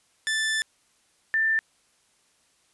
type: tone pair in turn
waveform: sawtooth / sine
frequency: 1760 / 1781.5 Hz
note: A6 / A6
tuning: 0 / +21 cents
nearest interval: unison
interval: 21 cents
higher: second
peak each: -20 dBFS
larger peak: neither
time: 0.27-0.62 / 1.34-1.59 s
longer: first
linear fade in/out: 0 ms
effects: white hiss -65 dBFS RMS until 2.73 s + resampled to 24000 Hz